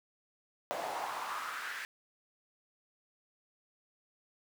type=noise with high-pass filter sweep; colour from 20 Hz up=brown; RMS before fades=-39 dBFS; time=0.71-1.85 s; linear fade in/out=0 ms; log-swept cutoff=630 to 1800 Hz; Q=3.5; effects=none